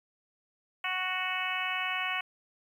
harmonic tone, 370 Hz, F#4, in tune, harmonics 2 / 3 / 4 / 5 / 6 / 7 / 8, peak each -39 / -37 / -39 / -38 / -36 / -36 / -38 dBFS, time 0.84-2.21 s, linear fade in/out 5 ms, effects 10-bit

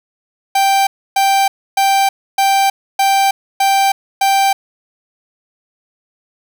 45% pulse tone bursts, 784 Hz, G5, in tune, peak -10 dBFS, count 7, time 0.55-4.53 s, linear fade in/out 5 ms, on 320 ms, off 290 ms, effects none

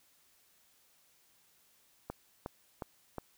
click train, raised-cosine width 1 ms, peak -24 dBFS, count 4, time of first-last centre 2.1-3.183 s, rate 2.77 Hz, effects white hiss -68 dBFS RMS until 3.37 s

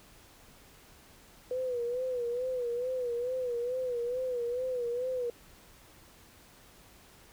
sine tone with vibrato, 493.9 Hz, B4, in tune, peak -30 dBFS, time 1.51-5.3 s, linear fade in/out 2 ms, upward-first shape sine, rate 2.3 Hz, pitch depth 77 cents each way, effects pink hiss -57 dBFS RMS until 7.32 s

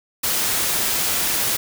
white noise, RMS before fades -21 dBFS, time 0.23-1.57 s, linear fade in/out 10 ms, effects none

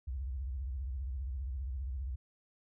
sine tone with vibrato, 65.41 Hz, C2, in tune, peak -35 dBFS, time 0.07-2.16 s, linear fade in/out 10 ms, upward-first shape sine, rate 15 Hz, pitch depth 210 cents each way, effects none

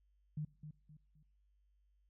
sine tone with echo, 151.6 Hz, D#3, 45 cents flat, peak -37 dBFS, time 0.37-0.45 s, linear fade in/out 5 ms, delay 260 ms, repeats 3, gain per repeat -9 dB, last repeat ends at 1.23 s, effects noise-tail reverb RT60 0.7 s tail -24 dB re dry + added 50 Hz sine -70 dBFS peak until 2.09 s

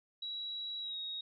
sine tone with pitch glide, 3889 to 3770 Hz, B7 to A#7, -27 to +19 cents, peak -38 dBFS, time 0.22-1.21 s, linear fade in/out 5 ms, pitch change -54 cents, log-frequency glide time 0.81-0.97 s, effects none

